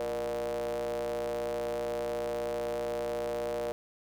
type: ring-modulated tone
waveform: square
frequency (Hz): 63.5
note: B1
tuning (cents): +49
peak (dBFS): -29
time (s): 0-3.72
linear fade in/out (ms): 0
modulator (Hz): 536
effects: none